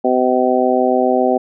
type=harmonic tone; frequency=127.2 Hz; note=C3; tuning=48 cents flat; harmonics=2 / 3 / 4 / 5 / 6; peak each=-18 / -18 / -18 / -18 / -18 dBFS; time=0.04-1.38 s; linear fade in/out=10 ms; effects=none